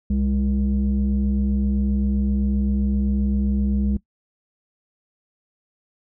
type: tone pair together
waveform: sine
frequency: 65.41 / 203.9 Hz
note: C2 / G#3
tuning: 0 / -32 cents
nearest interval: octave + minor sixth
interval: 1968 cents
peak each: -19 dBFS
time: 0.1-3.97 s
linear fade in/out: 5 ms
effects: noise-tail reverb RT60 0.1 s tail -20 dB re dry + tanh soft clip ceiling -14 dBFS